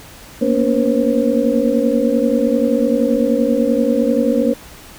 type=tone cluster; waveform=sine; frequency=230.8 / 241.1 / 283.7 / 484.1 / 537 Hz; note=A#3 / B3 / C#4 / B4 / C5; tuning=-17 / -41 / +40 / -35 / +45 cents; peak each=-19 dBFS; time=0.41-4.54 s; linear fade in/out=10 ms; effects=pink hiss -39 dBFS RMS until 4.98 s